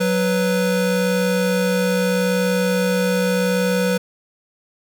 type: tone pair together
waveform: square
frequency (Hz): 185.2 / 494.8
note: F#3 / B4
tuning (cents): +2 / +3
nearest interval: octave + perfect fourth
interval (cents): 1701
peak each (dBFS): -20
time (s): 0-3.98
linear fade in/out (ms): 10
effects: none